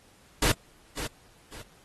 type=noise with echo; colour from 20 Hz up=pink; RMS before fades=-24 dBFS; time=0.42-0.52 s; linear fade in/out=5 ms; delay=550 ms; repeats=2; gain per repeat=-10 dB; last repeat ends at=1.62 s; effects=pink hiss -59 dBFS RMS until 1.84 s + AAC 32 kbps